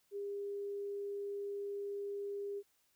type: tone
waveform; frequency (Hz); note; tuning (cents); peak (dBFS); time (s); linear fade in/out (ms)
sine; 403.1; G4; +48; -38; 0.11-2.63; 50
effects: white hiss -75 dBFS RMS until 2.95 s